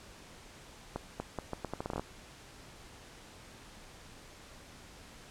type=accelerating click train; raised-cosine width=1 ms; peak=-21 dBFS; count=13; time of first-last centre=0.96-1.996 s; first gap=240 ms; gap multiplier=0.78; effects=pink hiss -53 dBFS RMS until 5.3 s + low-pass 9000 Hz 12 dB/octave